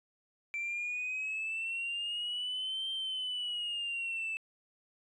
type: exponential two-way sweep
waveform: sine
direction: up then down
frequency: 2338 to 3149 to 2627 Hz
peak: -32 dBFS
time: 0.54-4.37 s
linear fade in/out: 0 ms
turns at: 2.9 s
effects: tanh soft clip ceiling -31 dBFS